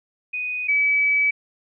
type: tone pair in turn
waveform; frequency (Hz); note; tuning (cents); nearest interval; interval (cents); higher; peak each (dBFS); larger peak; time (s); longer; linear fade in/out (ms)
sine; 2489 / 2289; D#7 / D7; 0 / -45; minor second; 145; first; -24 / -16; second; 0.33-0.68 / 0.68-1.31; second; 10
effects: none